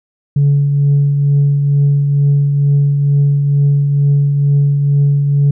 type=tone with tremolo; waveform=sine; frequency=142.3 Hz; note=C#3; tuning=46 cents sharp; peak=-5 dBFS; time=0.36-5.51 s; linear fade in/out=5 ms; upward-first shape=triangle; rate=2.2 Hz; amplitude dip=45%; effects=tanh soft clip ceiling -5 dBFS